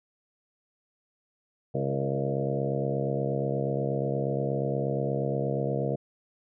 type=harmonic tone with a mistuned harmonic; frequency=68.4 Hz; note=C#2; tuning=23 cents flat; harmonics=2 / 3 / 4 / 5 / 6 / 7 / 8 / 9 / 10; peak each=-30 / -35 / -39 / -37 / -39 / -32 / -37 / -35 / -39 dBFS; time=1.74-5.96 s; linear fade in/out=10 ms; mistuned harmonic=7; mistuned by=-29 cents; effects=none